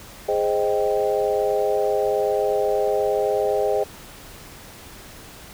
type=chord; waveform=sine; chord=Ab major seventh; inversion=none; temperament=equal; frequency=415.3 / 523.3 / 622.3 / 784 Hz; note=Ab4 / C5 / Eb5 / G5; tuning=0 / 0 / 0 / 0 cents; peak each=-22 / -24 / -24 / -27 dBFS; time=0.28-3.84 s; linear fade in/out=10 ms; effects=pink hiss -42 dBFS RMS until 5.53 s